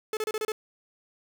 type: tone bursts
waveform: 45% pulse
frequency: 432.6 Hz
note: A4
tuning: 29 cents flat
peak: -27 dBFS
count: 6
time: 0.13-0.52 s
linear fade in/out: 2 ms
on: 40 ms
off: 30 ms
effects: none

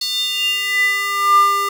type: tone with high-pass filter sweep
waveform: square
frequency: 399.9 Hz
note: G4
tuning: 35 cents sharp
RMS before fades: -17 dBFS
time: 0.01-1.69 s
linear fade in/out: 5 ms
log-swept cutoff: 4300 to 880 Hz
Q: 7.3
effects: none

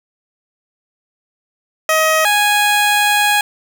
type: tone pair in turn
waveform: 15% pulse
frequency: 632 / 829.1 Hz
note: D#5 / G#5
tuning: +27 / -3 cents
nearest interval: perfect fourth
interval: 470 cents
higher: second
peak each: -5 dBFS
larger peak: neither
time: 1.89-2.25 / 2.25-3.41 s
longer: second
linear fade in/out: 2 ms
effects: none

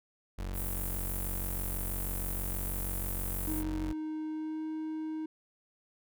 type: tone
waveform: 35% pulse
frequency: 46.25 Hz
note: F#1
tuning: in tune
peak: -33 dBFS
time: 0.38-3.93 s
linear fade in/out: 10 ms
type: high-pass noise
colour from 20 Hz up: white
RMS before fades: -39 dBFS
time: 0.53-3.64 s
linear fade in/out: 50 ms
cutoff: 9400 Hz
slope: 24 dB/octave
type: tone with pitch glide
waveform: triangle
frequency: 311.1 to 313.8 Hz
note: D#4 to D#4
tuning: 0 to +15 cents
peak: -32 dBFS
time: 3.47-5.26 s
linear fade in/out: 5 ms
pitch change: +15 cents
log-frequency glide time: 4.3-4.64 s
effects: none

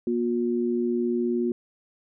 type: tone pair together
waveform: sine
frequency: 239.3 / 358.6 Hz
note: A#3 / F4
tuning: +46 / +46 cents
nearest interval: perfect fifth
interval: 700 cents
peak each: -25 dBFS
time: 0.07-1.52 s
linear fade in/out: 2 ms
effects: none

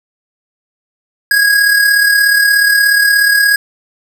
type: tone with amplitude modulation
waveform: square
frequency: 1649 Hz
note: G#6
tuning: 13 cents flat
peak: -6 dBFS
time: 1.31-3.56 s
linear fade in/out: 2 ms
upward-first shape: sine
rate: 36.8 Hz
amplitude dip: 45%
effects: none

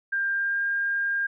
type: tone with pitch glide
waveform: sine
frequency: 1594 to 1607.9 Hz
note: G6 to G6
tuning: +28 to +44 cents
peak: -23 dBFS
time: 0.12-1.27 s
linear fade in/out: 10 ms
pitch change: +16 cents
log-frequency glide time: 0.32-0.62 s
effects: none

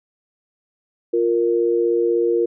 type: tone pair together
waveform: sine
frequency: 349.9 / 466.2 Hz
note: F4 / A#4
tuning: +3 / 0 cents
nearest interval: perfect fourth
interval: 497 cents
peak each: -18 dBFS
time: 1.13-2.46 s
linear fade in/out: 10 ms
effects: none

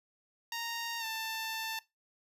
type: tone with pitch glide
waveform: 10% pulse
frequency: 929 to 889.6 Hz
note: A#5 to A5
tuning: -6 to +19 cents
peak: -27 dBFS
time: 0.52-1.79 s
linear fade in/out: 2 ms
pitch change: -75 cents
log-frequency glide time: 0.99-1.05 s
effects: noise-tail reverb RT60 0.2 s tail -20 dB re dry + resampled to 32000 Hz

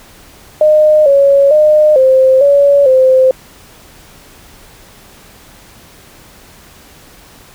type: tone with pitch steps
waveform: sine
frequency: 612 / 557 / 609 / 524 / 566 / 520 Hz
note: D#5 / C#5 / D#5 / C5 / C#5 / C5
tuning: -29 / +8 / -37 / +2 / +36 / -11 cents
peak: -4 dBFS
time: 0.61-3.31 s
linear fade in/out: 2 ms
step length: 450 ms
effects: pink hiss -40 dBFS RMS until 7.54 s

